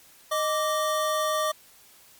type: tone pair together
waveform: square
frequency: 620 / 1169.4 Hz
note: D#5 / D6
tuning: -6 / -8 cents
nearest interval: major seventh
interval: 1098 cents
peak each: -27 dBFS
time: 0.31-1.52 s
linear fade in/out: 10 ms
effects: white hiss -54 dBFS RMS until 2.19 s + MP3 96 kbps